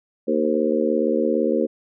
harmonic tone with a mistuned harmonic, 77.5 Hz, D#2, 6 cents flat, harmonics 3 / 4 / 5 / 6 / 7, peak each -24 / -24 / -24 / -24 / -24 dBFS, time 0.27-1.67 s, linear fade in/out 20 ms, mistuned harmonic 7, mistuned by -36 cents, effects none

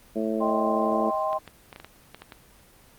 harmonic tone, 110 Hz, A2, in tune, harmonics 2 / 3 / 4 / 5 / 6, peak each -28 / -30 / -31 / -32 / -33 dBFS, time 0.15-1.11 s, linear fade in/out 20 ms
sine chord, C minor, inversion first, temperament just, 627.9 / 784.9 / 1046.5 Hz, Eb5 / G5 / C6, +16 / +2 / 0 cents, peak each -27 / -29 / -28 dBFS, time 0.4-1.39 s, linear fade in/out 20 ms
clicks, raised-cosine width 0.3 ms, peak -24 dBFS, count 9, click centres 1.33 / 1.477 / 1.728 / 1.761 / 1.8 / 1.846 / 2.146 / 2.22 / 2.322 s
effects pink hiss -54 dBFS RMS until 2.98 s + Opus 24 kbps

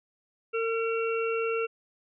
harmonic tone, 454.3 Hz, A#4, 45 cents flat, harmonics 1 / 3 / 5 / 6, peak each -27 / -34 / -42 / -35 dBFS, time 0.53-1.67 s, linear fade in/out 20 ms, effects none

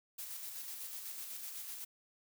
blue noise with tremolo, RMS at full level -44 dBFS, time 0.18-1.85 s, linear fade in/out 10 ms, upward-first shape square, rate 8 Hz, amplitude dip 30%, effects none

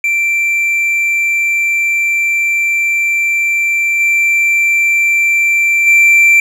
triangle tone with level steps, 2349 Hz, D7, in tune, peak -9 / -7 / -3 dBFS, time 0.04-6.4 s, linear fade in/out 2 ms, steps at 3.99 / 5.86 s, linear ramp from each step 20 ms, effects none

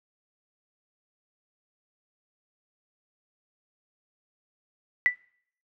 sine tone with exponential decay, 1975.5 Hz, B6, in tune, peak -13 dBFS, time 5.06-5.16 s, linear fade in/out 0 ms, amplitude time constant 20 ms, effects noise-tail reverb RT60 0.6 s tail -24 dB re dry

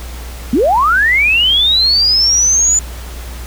sine linear sweep, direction up, 210.7 to 7040 Hz, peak -8 dBFS, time 0.53-2.79 s, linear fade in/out 2 ms, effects added 60 Hz sine -25 dBFS peak until 3.46 s + pink hiss -33 dBFS RMS until 3.46 s

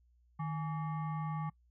sine tone with frequency modulation, 155.3 Hz, D#3, 3 cents flat, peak -34 dBFS, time 0.39-1.5 s, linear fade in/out 10 ms, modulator 990 Hz, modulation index 0.71, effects noise-tail reverb RT60 0.1 s tail -24 dB re dry + added 60 Hz sine -65 dBFS peak until 1.7 s

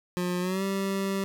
25% pulse tone with pitch glide, 178.7 to 194.87 Hz, F3 to G3, +40 to -10 cents, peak -23 dBFS, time 0.17-1.24 s, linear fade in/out 0 ms, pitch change +150 cents, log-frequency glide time 0.4-0.63 s, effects none

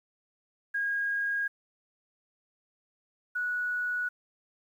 sine tone pair in turn, 1633 / 1468.2 Hz, G#6 / F#6, -30 / -14 cents, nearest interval major second, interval 184 cents, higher first, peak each -27 / -28 dBFS, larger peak first, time 0.74-1.48 / 3.35-4.09 s, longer neither, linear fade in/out 10 ms, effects 10-bit

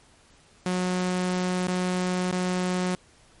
sawtooth tone with dropouts, 182 Hz, F#3, 28 cents flat, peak -20 dBFS, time 0.66-2.95 s, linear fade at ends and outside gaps 2 ms, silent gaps 1.673-1.682 / 2.313-2.325 s, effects pink hiss -57 dBFS RMS until 3.4 s + MP3 48 kbps

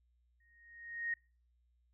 sine tone with exponential growth, 1864.7 Hz, A#6, in tune, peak -32 dBFS, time 0.4-1.14 s, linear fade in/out 5 ms, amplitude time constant 160 ms, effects noise-tail reverb RT60 0.4 s tail -26 dB re dry + added 60 Hz sine -70 dBFS peak until 1.93 s

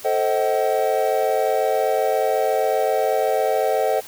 triangle chord, A diminished seventh, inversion none, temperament just, 440 / 528 / 633.6 / 760.3 Hz, A4 / C5 / Eb5 / Gb5, 0 / +16 / +31 / +47 cents, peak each -21 dBFS, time 0.04-4.01 s, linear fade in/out 20 ms, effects white hiss -40 dBFS RMS until 4.07 s

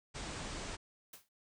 pink low-pass noise, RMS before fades -43 dBFS, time 0.14-0.77 s, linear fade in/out 20 ms, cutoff 9000 Hz, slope 96 dB/octave
white noise with exponential decay, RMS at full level -47 dBFS, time 1.13-1.29 s, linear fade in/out 5 ms, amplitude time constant 34 ms
effects none

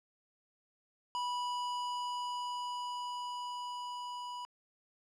square tone with level ramp, 981 Hz, B5, 12 cents flat, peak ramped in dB -34 to -41 dBFS, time 1.15-4.45 s, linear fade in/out 0 ms, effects low-pass 6000 Hz 12 dB/octave + 12-bit

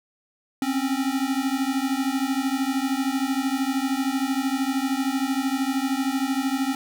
square beating tone pair, 261.6 / 274.6 Hz, C4 / C#4, 0 / -16 cents, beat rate 13 Hz, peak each -26 dBFS, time 0.62-6.75 s, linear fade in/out 2 ms, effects none

